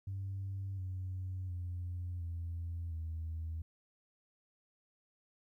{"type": "tone with pitch steps", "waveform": "sine", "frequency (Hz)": [97.1, 92.77, 88.63, 84.68, 80.9], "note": ["G2", "F#2", "F2", "E2", "E2"], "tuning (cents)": [-16, 5, 26, 47, -32], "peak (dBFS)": -36, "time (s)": [0.07, 3.62], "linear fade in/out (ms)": 5, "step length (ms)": 710, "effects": ["tanh soft clip ceiling -34 dBFS", "13-bit"]}